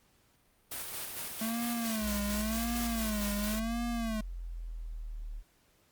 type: noise with tremolo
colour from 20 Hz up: white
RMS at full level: -38 dBFS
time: 0.71-3.6 s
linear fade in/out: 10 ms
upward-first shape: square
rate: 4.4 Hz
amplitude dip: 30%
type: tone with vibrato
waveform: square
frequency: 220 Hz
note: A3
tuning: in tune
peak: -33 dBFS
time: 1.41-4.21 s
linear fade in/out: 5 ms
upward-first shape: sine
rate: 0.92 Hz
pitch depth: 130 cents each way
type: exponential sweep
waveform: sine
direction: down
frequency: 60.5 to 37.04 Hz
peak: -37 dBFS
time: 2-5.43 s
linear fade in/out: 50 ms
effects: pink hiss -68 dBFS RMS until 5.91 s + Opus 48 kbps